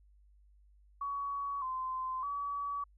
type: tone with pitch steps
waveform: sine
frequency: 1125 / 1035 / 1140 Hz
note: C#6 / C6 / C#6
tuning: +25 / -19 / +48 cents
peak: -34 dBFS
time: 1.01-2.84 s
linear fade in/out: 5 ms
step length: 610 ms
effects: added 50 Hz sine -60 dBFS peak until 2.97 s